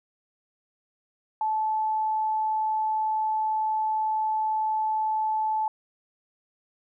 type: tone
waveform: sine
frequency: 869 Hz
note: A5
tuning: 22 cents flat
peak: -23 dBFS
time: 1.41-5.68 s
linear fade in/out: 2 ms
effects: none